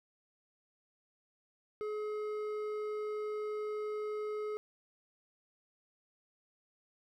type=tone with hard clipping; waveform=sine; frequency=424.2 Hz; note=G#4; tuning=37 cents sharp; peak=-37 dBFS; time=1.81-4.57 s; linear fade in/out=0 ms; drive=8 dB; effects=none